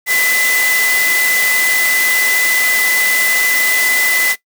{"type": "tone in noise", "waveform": "sine", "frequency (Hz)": 2008, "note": "B6", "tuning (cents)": 28, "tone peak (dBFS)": -13, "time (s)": [0.06, 4.36], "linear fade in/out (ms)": 50, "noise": "white", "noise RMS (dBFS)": -18, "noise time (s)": [0.06, 4.36], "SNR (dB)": 2, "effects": ["noise-tail reverb RT60 0.1 s tail -17 dB re dry", "high-pass 300 Hz 12 dB/octave"]}